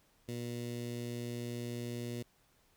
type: tone with notch filter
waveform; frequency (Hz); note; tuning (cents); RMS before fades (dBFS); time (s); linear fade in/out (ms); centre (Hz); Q
15% pulse; 120; B2; -49; -40; 0.28-2.23; 10; 1200; 0.68
effects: pink hiss -70 dBFS RMS until 2.76 s